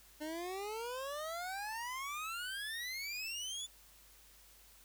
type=exponential sweep; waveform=25% pulse; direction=up; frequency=298.4 to 3520 Hz; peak=-36 dBFS; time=0.2-3.67 s; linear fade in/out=20 ms; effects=added 50 Hz sine -66 dBFS peak until 4.84 s + white hiss -62 dBFS RMS until 4.84 s